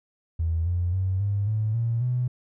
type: tone with pitch steps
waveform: triangle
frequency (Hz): 82 / 87.89 / 94.19 / 100.95 / 108.2 / 115.97 / 124.29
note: E2 / F2 / F#2 / G#2 / A2 / A#2 / B2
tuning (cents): -9 / +12 / +31 / -49 / -29 / -9 / +11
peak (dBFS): -18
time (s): 0.39-2.28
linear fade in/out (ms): 10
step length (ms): 270
effects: tanh soft clip ceiling -20 dBFS